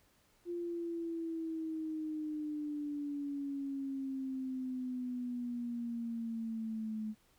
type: exponential sweep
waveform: sine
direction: down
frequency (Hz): 349.2 to 214.6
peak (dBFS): -36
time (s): 0.45-7.15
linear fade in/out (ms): 50
effects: pink hiss -70 dBFS RMS until 7.38 s